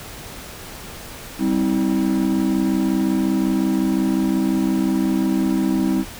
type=chord; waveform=triangle; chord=C major; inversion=second; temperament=equal with one note detuned; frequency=196 / 261.6 / 321.4 Hz; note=G3 / C4 / E4; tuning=0 / 0 / -44 cents; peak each=-19 dBFS; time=1.38-6.05 s; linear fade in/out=50 ms; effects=pink hiss -36 dBFS RMS until 6.19 s